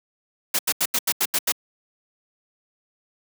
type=noise bursts; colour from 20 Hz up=white; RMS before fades=-21 dBFS; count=8; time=0.54-1.521 s; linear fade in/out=5 ms; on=50 ms; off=83 ms; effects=high-pass 200 Hz 12 dB/octave